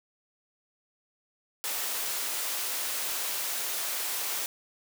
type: high-pass noise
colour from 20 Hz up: white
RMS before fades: -32 dBFS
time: 1.64-4.46 s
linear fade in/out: 0 ms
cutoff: 410 Hz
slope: 12 dB/octave
effects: none

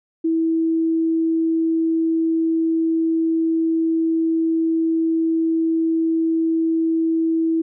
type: tone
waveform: sine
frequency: 325.9 Hz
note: E4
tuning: 20 cents flat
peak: -16 dBFS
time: 0.24-7.62 s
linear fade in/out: 10 ms
effects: none

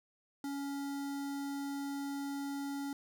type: tone with notch filter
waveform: square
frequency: 280 Hz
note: C#4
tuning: 18 cents sharp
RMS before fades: -39 dBFS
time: 0.44-2.93 s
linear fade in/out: 2 ms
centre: 2600 Hz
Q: 1.6
effects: none

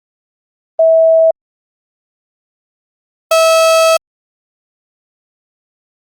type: tone pair in turn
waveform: sine / 35% pulse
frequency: 650 / 650 Hz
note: E5 / E5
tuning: -24 / -24 cents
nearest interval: unison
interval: 0 cents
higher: neither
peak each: -5 dBFS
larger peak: neither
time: 0.79-1.31 / 3.31-3.97 s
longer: second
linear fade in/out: 5 ms
effects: Opus 24 kbps

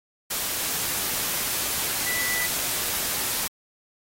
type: tone in noise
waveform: sine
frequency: 1980 Hz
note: B6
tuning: 4 cents sharp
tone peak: -28 dBFS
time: 2.06-2.47 s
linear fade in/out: 10 ms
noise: white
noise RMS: -27 dBFS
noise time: 0.3-3.48 s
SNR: -4 dB
effects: AAC 48 kbps

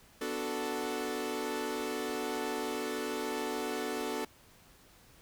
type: chord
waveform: sawtooth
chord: B minor seventh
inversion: none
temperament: equal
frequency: 246.9 / 293.7 / 370 / 440 Hz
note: B3 / D4 / F#4 / A4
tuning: 0 / 0 / 0 / 0 cents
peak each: -37 / -36 / -36 / -33 dBFS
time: 0.21-4.25 s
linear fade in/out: 5 ms
effects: pink hiss -60 dBFS RMS until 5.21 s

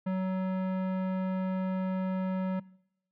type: tone with tanh clipping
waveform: sine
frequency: 187.4 Hz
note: F#3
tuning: 22 cents sharp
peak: -30 dBFS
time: 0.06-2.6 s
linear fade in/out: 10 ms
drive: 17 dB
effects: noise-tail reverb RT60 0.8 s tail -23 dB re dry

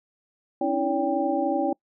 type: tone cluster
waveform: sine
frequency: 272.8 / 296 / 326.5 / 568 / 791 Hz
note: C#4 / D4 / E4 / C#5 / G5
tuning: -28 / +14 / -17 / +42 / +15 cents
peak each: -29 / -32 / -27 / -27 / -27 dBFS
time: 0.61-1.73 s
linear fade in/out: 5 ms
effects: noise-tail reverb RT60 0.1 s tail -26 dB re dry

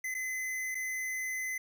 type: tone with dropouts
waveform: square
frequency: 2036 Hz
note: C7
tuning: 48 cents flat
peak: -34 dBFS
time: 0.04-1.58 s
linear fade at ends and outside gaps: 5 ms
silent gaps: 0.143-0.148 / 0.747-0.751 s
effects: none

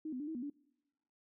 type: tone with pitch steps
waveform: sine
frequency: 312.2 / 253.2 / 294.8 / 320.3 / 243 / 288.1 Hz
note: D#4 / B3 / D4 / E4 / B3 / D4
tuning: +6 / +43 / +7 / -50 / -28 / -33 cents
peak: -38 dBFS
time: 0.05-0.5 s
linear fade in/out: 5 ms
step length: 75 ms
effects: noise-tail reverb RT60 1.0 s tail -25 dB re dry

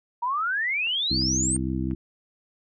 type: exponential sweep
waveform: sine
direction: up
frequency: 930 to 8870 Hz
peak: -23 dBFS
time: 0.22-1.57 s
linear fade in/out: 10 ms
type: click train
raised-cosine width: 0.5 ms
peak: -33 dBFS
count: 4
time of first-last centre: 0.87-1.912 s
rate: 2.88 Hz
type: harmonic tone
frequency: 64.8 Hz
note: C2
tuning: 16 cents flat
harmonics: 1 / 2 / 3 / 4 / 5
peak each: -31 / -31 / -31 / -31 / -31 dBFS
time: 1.1-1.95 s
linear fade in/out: 10 ms
effects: none

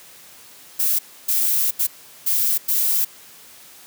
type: noise bursts at uneven times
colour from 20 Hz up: violet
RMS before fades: -19 dBFS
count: 5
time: 0.79-0.99 / 1.28-1.71 / 1.79-1.87 / 2.26-2.58 / 2.68-3.05 s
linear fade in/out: 10 ms
effects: white hiss -45 dBFS RMS until 3.86 s + high-pass 100 Hz 12 dB/octave

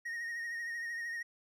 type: tone with vibrato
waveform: triangle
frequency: 1864.7 Hz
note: A#6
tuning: in tune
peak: -35 dBFS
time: 0.05-1.23 s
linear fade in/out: 10 ms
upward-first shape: triangle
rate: 13 Hz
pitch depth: 39 cents each way
effects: none

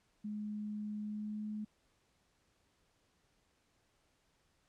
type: tone with pitch glide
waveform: sine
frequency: 210.2 to 212.4 Hz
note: G#3 to G#3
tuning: +21 to +39 cents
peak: -38 dBFS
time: 0.24-1.65 s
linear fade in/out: 10 ms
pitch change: +18 cents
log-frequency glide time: 1.01-1.46 s
effects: pink hiss -75 dBFS RMS until 4.68 s + low-pass 9000 Hz 12 dB/octave

